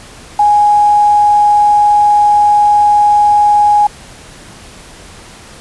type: tone with quantisation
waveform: sine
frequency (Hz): 830.6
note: G#5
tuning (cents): 0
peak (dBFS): -5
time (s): 0.39-3.87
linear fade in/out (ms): 5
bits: 5
effects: pink hiss -35 dBFS RMS until 5.6 s + resampled to 24000 Hz